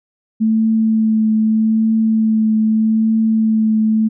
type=tone with vibrato; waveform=sine; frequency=220 Hz; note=A3; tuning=in tune; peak=-11 dBFS; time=0.4-4.09 s; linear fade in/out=20 ms; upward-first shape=triangle; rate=0.81 Hz; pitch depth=18 cents each way; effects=none